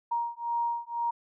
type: beating tone pair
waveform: sine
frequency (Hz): 939 / 941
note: A#5 / A#5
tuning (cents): +12 / +16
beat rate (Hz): 2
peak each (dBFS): -31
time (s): 0.11-1.11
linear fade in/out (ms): 10
effects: none